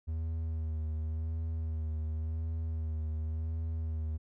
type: tone with vibrato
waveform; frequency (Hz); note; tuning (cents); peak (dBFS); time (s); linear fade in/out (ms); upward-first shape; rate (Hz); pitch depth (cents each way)
triangle; 79.5; D#2; +38; -30; 0.07-4.18; 20; sine; 0.91; 31
effects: none